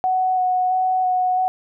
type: tone with vibrato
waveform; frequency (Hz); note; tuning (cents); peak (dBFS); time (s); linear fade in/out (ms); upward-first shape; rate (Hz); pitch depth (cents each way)
sine; 740; F#5; 0; -16; 0.04-1.48; 0; square; 1.5; 11
effects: none

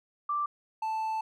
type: tone pair in turn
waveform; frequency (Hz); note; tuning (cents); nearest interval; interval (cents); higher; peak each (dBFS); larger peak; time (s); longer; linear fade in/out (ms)
sine / triangle; 1174.7 / 880; D6 / A5; 0 / 0; perfect fourth; 500; first; -27; neither; 0.29-0.46 / 0.82-1.21; second; 5
effects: none

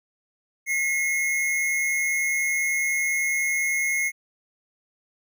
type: tone pair together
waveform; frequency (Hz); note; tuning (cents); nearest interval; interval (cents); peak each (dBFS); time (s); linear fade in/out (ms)
square; 2006 / 2156; B6 / C#7; +26 / -49; minor second; 125; -32 / -23; 0.66-4.12; 50
effects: none

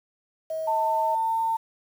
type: tone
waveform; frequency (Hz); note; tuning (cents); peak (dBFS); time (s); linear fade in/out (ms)
sine; 637; D#5; +41; -27; 0.5-1.15; 5
type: tone with pitch glide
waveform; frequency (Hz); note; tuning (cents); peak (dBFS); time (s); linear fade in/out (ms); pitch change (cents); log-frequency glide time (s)
sine; 894 to 903.3; A5 to A5; +27 to +45; -22; 0.67-1.57; 10; +18; 0.82-1.42
effects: 8-bit

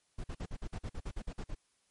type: noise bursts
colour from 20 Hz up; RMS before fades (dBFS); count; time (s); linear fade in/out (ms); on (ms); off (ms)
brown; -38; 13; 0.18-1.549; 10; 61; 48
effects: white hiss -74 dBFS RMS until 1.9 s + MP3 48 kbps

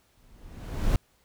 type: noise with exponential growth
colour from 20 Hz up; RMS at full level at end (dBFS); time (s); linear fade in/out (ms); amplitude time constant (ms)
brown; -21; 0.17-0.96; 2; 170
effects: pink hiss -66 dBFS RMS until 1.24 s

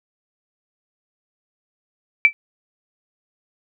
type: tone with exponential decay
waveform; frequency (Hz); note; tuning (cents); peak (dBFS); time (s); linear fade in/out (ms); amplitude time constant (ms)
sine; 2324; D7; -19; -4; 2.25-2.33; 0; 17
effects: none

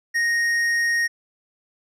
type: tone with tanh clipping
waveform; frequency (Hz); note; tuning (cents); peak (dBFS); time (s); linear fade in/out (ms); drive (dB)
sine; 1864.7; A#6; 0; -20; 0.14-1.08; 20; 10
effects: none

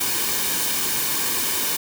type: noise with comb filter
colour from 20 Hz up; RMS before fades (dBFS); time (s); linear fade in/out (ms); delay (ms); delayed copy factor
white; -23; 0-1.77; 10; 1.5; -0.55
effects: none

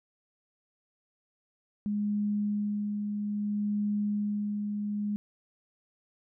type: tone with tremolo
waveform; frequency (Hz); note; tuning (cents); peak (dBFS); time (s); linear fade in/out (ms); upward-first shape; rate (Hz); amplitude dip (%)
sine; 207.1; G#3; -5; -26; 1.86-5.16; 0; sine; 0.61; 35
effects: none

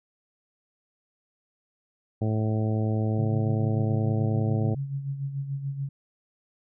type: harmonic tone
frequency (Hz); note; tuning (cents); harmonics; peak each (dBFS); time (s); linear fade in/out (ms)
108.9; A2; -17; 1 / 2 / 3 / 4 / 5 / 6 / 7; -24 / -30 / -34 / -36 / -38 / -40 / -41; 2.21-4.75; 10
type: tone with tremolo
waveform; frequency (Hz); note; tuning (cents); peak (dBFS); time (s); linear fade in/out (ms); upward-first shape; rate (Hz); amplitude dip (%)
sine; 138.5; C#3; -1; -26; 3.18-5.89; 5; sine; 6.9; 60
effects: none

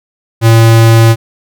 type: tone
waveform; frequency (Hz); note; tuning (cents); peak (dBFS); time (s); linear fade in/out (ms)
square; 113.8; A#2; -41; -3; 0.41-1.16; 50
effects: none

